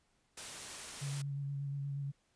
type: noise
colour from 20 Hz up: white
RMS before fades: -45 dBFS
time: 0.37-1.22 s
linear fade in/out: 5 ms
type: tone with vibrato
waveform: sine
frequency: 140.3 Hz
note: C#3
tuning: 21 cents sharp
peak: -36 dBFS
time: 1.01-2.12 s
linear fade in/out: 20 ms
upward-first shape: square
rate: 8.4 Hz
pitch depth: 16 cents each way
effects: pink hiss -75 dBFS RMS until 2.35 s + resampled to 22050 Hz